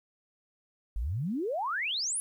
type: exponential sweep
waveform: sine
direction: up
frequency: 46.22 to 10960 Hz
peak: -29 dBFS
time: 0.96-2.2 s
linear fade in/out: 0 ms
effects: 11-bit